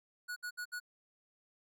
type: tone bursts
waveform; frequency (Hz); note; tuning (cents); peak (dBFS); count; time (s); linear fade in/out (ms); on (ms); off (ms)
square; 1462; F#6; -21; -39; 4; 0.28-0.801; 20; 83; 63
effects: none